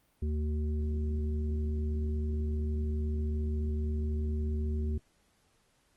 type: harmonic tone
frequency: 75.6 Hz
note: D#2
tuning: 49 cents flat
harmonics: 1 / 3 / 5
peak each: -29 / -39 / -43 dBFS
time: 0.22-4.98 s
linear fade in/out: 5 ms
effects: pink hiss -70 dBFS RMS until 5.96 s + Opus 32 kbps